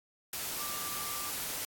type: tone in noise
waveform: sine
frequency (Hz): 1177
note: D6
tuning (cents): +3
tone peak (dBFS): -42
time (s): 0.59-1.3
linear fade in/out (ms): 2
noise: white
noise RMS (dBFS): -37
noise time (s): 0.33-1.65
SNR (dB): -8
effects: AAC 64 kbps